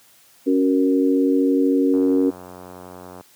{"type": "chord", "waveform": "sine", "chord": "F# major", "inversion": "second", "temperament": "equal", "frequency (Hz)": [277.2, 370, 466.2], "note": ["C#4", "F#4", "A#4"], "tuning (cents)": [0, 0, 0], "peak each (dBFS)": [-16, -22, -22], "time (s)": [0.46, 2.31], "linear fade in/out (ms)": 20}
{"type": "click train", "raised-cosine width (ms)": 1, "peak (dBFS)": -24, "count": 116, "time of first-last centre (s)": [1.94, 3.209], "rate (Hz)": 90.6}
{"effects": ["white hiss -53 dBFS RMS until 3.35 s", "high-pass 100 Hz 12 dB/octave"]}